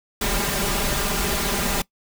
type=noise with comb filter; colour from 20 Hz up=pink; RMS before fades=-23 dBFS; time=0.21-1.82 s; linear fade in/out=5 ms; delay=5 ms; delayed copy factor=+1; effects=noise-tail reverb RT60 0.1 s tail -21 dB re dry